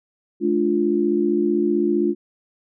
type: chord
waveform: sine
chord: D minor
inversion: second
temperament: equal with one note detuned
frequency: 214.6 / 293.7 / 349.2 Hz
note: A3 / D4 / F4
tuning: -43 / 0 / 0 cents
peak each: -23 / -22 / -19 dBFS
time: 0.4-2.15 s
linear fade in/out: 50 ms
effects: none